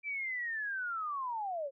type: linear sweep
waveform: sine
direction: down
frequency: 2349 to 523.3 Hz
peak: -34 dBFS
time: 0.03-1.71 s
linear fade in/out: 50 ms
effects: none